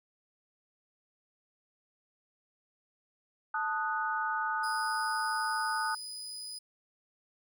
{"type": "chord", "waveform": "sine", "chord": "D# diminished", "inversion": "second", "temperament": "equal", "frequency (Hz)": [880, 1244.5, 1480], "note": ["A5", "D#6", "F#6"], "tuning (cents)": [0, 0, 0], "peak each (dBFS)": -34, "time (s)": [3.54, 5.95], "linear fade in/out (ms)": 5}
{"type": "tone", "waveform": "30% pulse", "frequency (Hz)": 4978, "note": "D#8", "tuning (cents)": 0, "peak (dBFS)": -37, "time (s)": [4.63, 6.59], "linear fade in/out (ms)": 10}
{"effects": []}